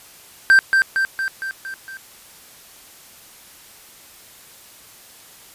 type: tone with echo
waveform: triangle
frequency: 1568 Hz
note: G6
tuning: in tune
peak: -6 dBFS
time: 0.5-0.59 s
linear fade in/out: 0 ms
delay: 230 ms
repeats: 6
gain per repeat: -4 dB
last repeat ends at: 1.97 s
effects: white hiss -45 dBFS RMS until 5.54 s + resampled to 32000 Hz